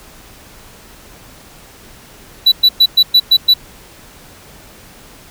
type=tone bursts; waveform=triangle; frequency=3951 Hz; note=B7; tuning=in tune; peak=-3 dBFS; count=7; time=2.46-3.54 s; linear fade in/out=10 ms; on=60 ms; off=110 ms; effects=pink hiss -40 dBFS RMS until 5.3 s